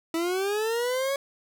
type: linear sweep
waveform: 40% pulse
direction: up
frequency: 323.2 to 560 Hz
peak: -24 dBFS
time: 0.14-1.16 s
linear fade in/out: 2 ms
effects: none